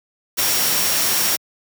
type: tone in noise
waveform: sine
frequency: 5588 Hz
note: F8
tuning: in tune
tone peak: -25 dBFS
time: 0.37-1.37 s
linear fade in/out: 20 ms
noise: white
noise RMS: -19 dBFS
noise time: 0.37-1.37 s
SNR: -9 dB
effects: high-pass 100 Hz 12 dB/octave